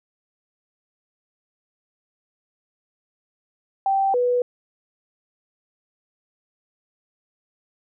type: tone pair in turn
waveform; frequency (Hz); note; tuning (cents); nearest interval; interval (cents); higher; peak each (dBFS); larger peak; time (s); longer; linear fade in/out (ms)
sine; 780 / 491.4; G5 / B4; -9 / -9; minor sixth; 800; first; -17; neither; 3.86-4.14 / 4.14-4.42; neither; 2
effects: none